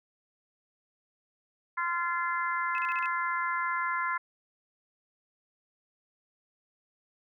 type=harmonic tone; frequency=344.8 Hz; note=F4; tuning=22 cents flat; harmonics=3 / 4 / 5 / 6; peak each=-31 / -33 / -35 / -37 dBFS; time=1.77-4.18 s; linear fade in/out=10 ms
type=tone bursts; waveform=sine; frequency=2587 Hz; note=E7; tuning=33 cents flat; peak=-34 dBFS; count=5; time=2.75-3.058 s; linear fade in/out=0 ms; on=32 ms; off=37 ms
effects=none